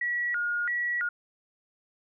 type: tone with vibrato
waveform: sine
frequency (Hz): 1661.2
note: G#6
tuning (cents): 0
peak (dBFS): -26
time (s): 0.01-1.09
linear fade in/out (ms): 5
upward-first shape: square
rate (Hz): 1.5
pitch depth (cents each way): 260
effects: none